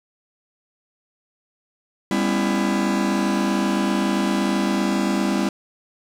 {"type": "chord", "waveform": "45% pulse", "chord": "C# half-diminished seventh", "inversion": "second", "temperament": "just", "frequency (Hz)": [199.57, 249.5, 277.2, 332.6], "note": ["G3", "B3", "C#4", "E4"], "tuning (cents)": [31, 18, 0, 16], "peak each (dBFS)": [-22, -26, -27, -25], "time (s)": [2.11, 5.49], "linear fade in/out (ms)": 2, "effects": ["low-pass 9000 Hz 12 dB/octave", "8-bit"]}